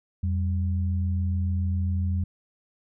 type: tone pair together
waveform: sine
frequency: 86.7 / 193.96 Hz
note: F2 / G3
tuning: -12 / -18 cents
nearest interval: octave + major second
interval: 1394 cents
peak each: -23 / -32 dBFS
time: 0.23-2.24 s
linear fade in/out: 5 ms
effects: none